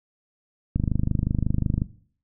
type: click train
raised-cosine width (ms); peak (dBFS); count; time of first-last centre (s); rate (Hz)
5; -10; 28; 0.76-1.819; 25.5
effects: noise-tail reverb RT60 0.5 s tail -17 dB re dry